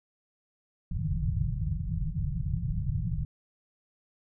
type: low-pass noise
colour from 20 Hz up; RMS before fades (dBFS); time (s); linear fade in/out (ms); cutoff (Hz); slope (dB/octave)
white; -30; 0.91-3.25; 5; 170; 96
effects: none